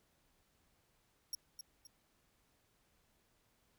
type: tone with echo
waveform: sawtooth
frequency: 5588 Hz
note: F8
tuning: in tune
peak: -35 dBFS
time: 1.33-1.35 s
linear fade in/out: 2 ms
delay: 260 ms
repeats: 2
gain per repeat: -8 dB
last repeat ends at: 1.87 s
effects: pink hiss -75 dBFS RMS until 3.78 s